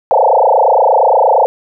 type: tone with frequency modulation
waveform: sine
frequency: 698.5 Hz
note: F5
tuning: in tune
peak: -6 dBFS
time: 0.11-1.46 s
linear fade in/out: 0 ms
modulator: 28.6 Hz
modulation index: 7.3
effects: none